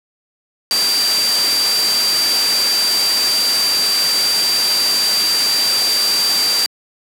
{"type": "tone in noise", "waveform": "sine", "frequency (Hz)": 4699, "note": "D8", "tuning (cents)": 0, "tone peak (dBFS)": -14, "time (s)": [0.71, 6.66], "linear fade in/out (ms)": 0, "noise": "white", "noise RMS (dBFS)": -19, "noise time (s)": [0.71, 6.66], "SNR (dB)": 2, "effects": ["high-pass 200 Hz 12 dB/octave", "low-pass 12000 Hz 12 dB/octave"]}